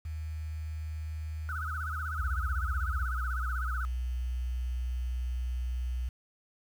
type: tone with pitch glide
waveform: sine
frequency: 78.1 to 77.47 Hz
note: D#2 to D#2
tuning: +7 to -7 cents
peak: -34 dBFS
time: 0.05-3.04 s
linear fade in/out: 5 ms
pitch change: -14 cents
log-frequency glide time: 1.58-1.95 s
type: tone with vibrato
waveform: sine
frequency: 1377 Hz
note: F6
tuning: 25 cents flat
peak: -35 dBFS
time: 1.49-3.85 s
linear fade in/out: 0 ms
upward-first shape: sine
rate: 16 Hz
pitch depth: 180 cents each way
type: tone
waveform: sine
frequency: 61.74 Hz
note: B1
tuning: in tune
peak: -30 dBFS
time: 2.19-6.09 s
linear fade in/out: 5 ms
effects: 9-bit